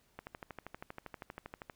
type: click train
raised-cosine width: 0.5 ms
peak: -28 dBFS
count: 20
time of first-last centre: 0.19-1.698 s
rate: 12.6 Hz
effects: pink hiss -71 dBFS RMS until 1.75 s